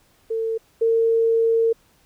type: tone pair in turn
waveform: sine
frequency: 450 / 455.2 Hz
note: A4 / A#4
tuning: +39 / -41 cents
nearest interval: unison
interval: 20 cents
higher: second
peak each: -21 / -15 dBFS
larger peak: second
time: 0.3-0.58 / 0.81-1.73 s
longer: second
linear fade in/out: 10 ms
effects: pink hiss -59 dBFS RMS until 2.05 s